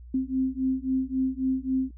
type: beating tone pair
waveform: sine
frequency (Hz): 260 / 263.7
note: C4 / C4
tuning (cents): -11 / +14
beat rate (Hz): 3.7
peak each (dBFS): -27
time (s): 0.14-1.91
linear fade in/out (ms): 5
effects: added 60 Hz sine -42 dBFS peak until 1.97 s